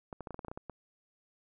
clicks, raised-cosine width 1 ms, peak -27 dBFS, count 11, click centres 0.128 / 0.207 / 0.272 / 0.307 / 0.344 / 0.392 / 0.448 / 0.483 / 0.515 / 0.575 / 0.697 s, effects none

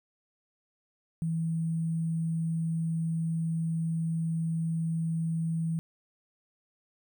sine tone with sample-and-hold, 163.7 Hz, E3, 12 cents flat, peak -27 dBFS, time 1.22-5.79 s, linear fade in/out 0 ms, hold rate 8820 Hz, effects none

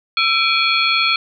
sine tone cluster, 1336 / 2330 / 2474 / 3359 / 4313 Hz, E6 / D7 / D#7 / G#7 / C#8, +23 / -14 / -10 / +19 / -48 cents, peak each -20 dBFS, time 0.17-1.16 s, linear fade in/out 2 ms, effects none

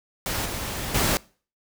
pink noise with level steps, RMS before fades -27 / -31 / -22 dBFS, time 0.26-1.17 s, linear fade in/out 0 ms, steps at 0.45 / 0.94 s, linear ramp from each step 10 ms, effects noise-tail reverb RT60 0.4 s tail -23 dB re dry

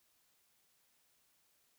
silence, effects white hiss -74 dBFS RMS until 1.78 s

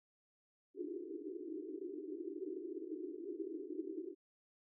pink band-pass noise, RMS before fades -45 dBFS, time 0.74-4.15 s, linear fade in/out 50 ms, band 300 to 410 Hz, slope 96 dB/octave, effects none

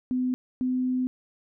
sine tone pair in turn, 253.2 / 254.3 Hz, B3 / C4, +43 / -49 cents, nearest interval unison, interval 8 cents, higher second, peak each -23 dBFS, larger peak neither, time 0.11-0.34 / 0.61-1.07 s, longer second, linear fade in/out 0 ms, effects none

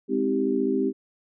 sine chord, Ab major seventh, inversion none, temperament equal with one note detuned, 207.7 / 261.6 / 317.5 / 392 Hz, Ab3 / C4 / Eb4 / G4, 0 / 0 / +35 / 0 cents, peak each -30 / -25 / -29 / -25 dBFS, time 0.08-0.93 s, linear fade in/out 50 ms, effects none

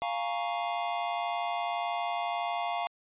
square chord, Bb minor seventh, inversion second, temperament equal, 698.5 / 830.6 / 932.3 / 1108.7 Hz, F5 / Ab5 / Bb5 / Db6, 0 / 0 / 0 / 0 cents, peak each -33 / -38 / -38 / -39 dBFS, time 0.02-2.87 s, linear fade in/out 0 ms, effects resampled to 8000 Hz

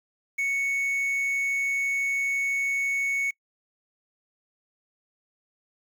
triangle tone with quantisation, 2217 Hz, C#7, in tune, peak -22 dBFS, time 0.38-3.31 s, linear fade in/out 10 ms, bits 8, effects noise-tail reverb RT60 0.1 s tail -26 dB re dry

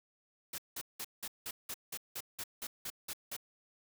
white noise bursts, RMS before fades -41 dBFS, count 13, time 0.53-3.366 s, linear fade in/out 5 ms, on 52 ms, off 180 ms, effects none

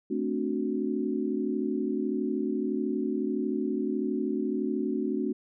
sine chord, D dominant seventh, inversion second, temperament equal, 220 / 261.6 / 293.7 / 370 Hz, A3 / C4 / D4 / F#4, 0 / 0 / 0 / 0 cents, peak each -32 dBFS, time 0.1-5.33 s, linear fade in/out 10 ms, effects none

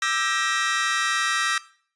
sawtooth chord, E half-diminished seventh, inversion third, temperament just, 1186.7 / 1318.5 / 1582.2 / 1898.7 Hz, D6 / E6 / G6 / Bb6, +18 / 0 / +16 / +31 cents, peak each -26 / -23 / -25 / -22 dBFS, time 0.02-1.58 s, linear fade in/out 2 ms, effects noise-tail reverb RT60 0.5 s tail -19 dB re dry + resampled to 22050 Hz

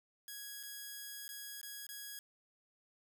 5% pulse tone with dropouts, 1660 Hz, G#6, 1 cent flat, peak -34 dBFS, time 0.28-2.19 s, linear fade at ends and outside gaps 1 ms, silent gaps 0.63-0.634 / 1.28-1.29 / 1.614-1.63 / 1.867-1.89 s, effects none

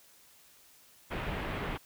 pink low-pass noise, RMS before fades -36 dBFS, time 1.1-1.78 s, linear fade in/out 20 ms, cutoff 2900 Hz, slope 24 dB/octave, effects white hiss -60 dBFS RMS until 1.85 s

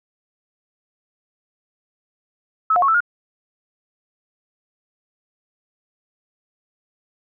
sine tone with pitch steps, 1296 / 713 / 1104 / 1321 / 1424 Hz, E6 / F5 / C#6 / E6 / F6, -30 / +36 / -7 / +3 / +33 cents, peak -13 dBFS, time 2.7-3.005 s, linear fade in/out 5 ms, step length 61 ms, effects none

